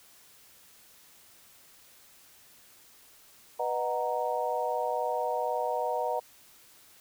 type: chord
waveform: sine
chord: B major seventh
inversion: none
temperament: equal with one note detuned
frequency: 493.9 / 616.2 / 740 / 932.3 Hz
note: B4 / D#5 / F#5 / A#5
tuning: 0 / -17 / 0 / 0 cents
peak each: -33 dBFS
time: 3.59-6.2 s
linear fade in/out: 10 ms
effects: white hiss -57 dBFS RMS until 7 s